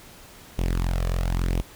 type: tone with flanger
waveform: sawtooth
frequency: 43.65 Hz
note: F1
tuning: in tune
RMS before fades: -24 dBFS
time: 0.58-1.62 s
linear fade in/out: 10 ms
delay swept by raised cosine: 0.32 to 1.72 ms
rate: 0.97 Hz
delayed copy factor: +0.65
effects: pink hiss -47 dBFS RMS until 1.75 s